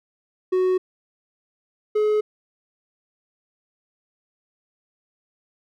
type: tone pair in turn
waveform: triangle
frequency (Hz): 370 / 424.7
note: F#4 / G#4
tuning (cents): 0 / +39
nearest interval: major second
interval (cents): 239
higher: second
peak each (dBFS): -15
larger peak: neither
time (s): 0.52-0.78 / 1.95-2.21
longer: neither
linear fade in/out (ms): 10
effects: none